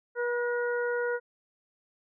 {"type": "harmonic tone with a mistuned harmonic", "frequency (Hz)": 482.6, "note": "B4", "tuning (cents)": -40, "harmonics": [1, 2, 3, 4], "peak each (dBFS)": [-28, -39, -33, -43], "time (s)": [0.15, 1.2], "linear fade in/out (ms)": 50, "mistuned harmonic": 4, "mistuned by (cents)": -35, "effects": []}